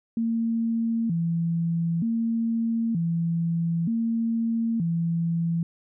sine tone with vibrato, 195.6 Hz, G3, 4 cents flat, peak -22 dBFS, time 0.17-5.63 s, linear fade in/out 2 ms, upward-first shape square, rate 0.54 Hz, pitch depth 270 cents each way, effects none

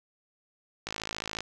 click train, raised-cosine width 0.2 ms, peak -16 dBFS, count 30, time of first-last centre 0.87-1.406 s, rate 54.1 Hz, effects none

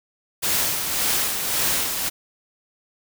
white noise with tremolo, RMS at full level -21 dBFS, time 0.42-2.1 s, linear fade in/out 20 ms, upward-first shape sine, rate 1.8 Hz, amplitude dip 45%, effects none

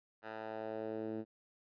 10% pulse tone with band-pass filter sweep, 110 Hz, A2, in tune, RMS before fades -42 dBFS, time 0.22-1.25 s, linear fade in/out 50 ms, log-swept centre 1200 to 280 Hz, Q 1.5, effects resampled to 11025 Hz

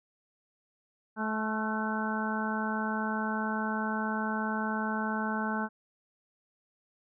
harmonic tone with a mistuned harmonic, 216.9 Hz, A3, 25 cents flat, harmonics 1 / 2 / 3 / 4 / 5 / 6 / 7, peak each -32 / -41 / -41 / -36 / -40 / -40 / -36 dBFS, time 1.16-5.69 s, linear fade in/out 50 ms, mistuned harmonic 6, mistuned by +45 cents, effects none

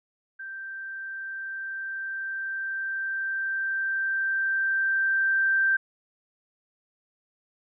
sine tone with level ramp, 1568 Hz, G6, in tune, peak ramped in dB -35 to -19 dBFS, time 0.39-5.77 s, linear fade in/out 10 ms, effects none

